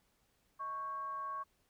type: tone with frequency modulation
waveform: sine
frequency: 1108.7 Hz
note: C#6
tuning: in tune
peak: -38 dBFS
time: 0.59-1.44 s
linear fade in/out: 20 ms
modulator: 481 Hz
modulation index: 0.28
effects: pink hiss -75 dBFS RMS until 1.69 s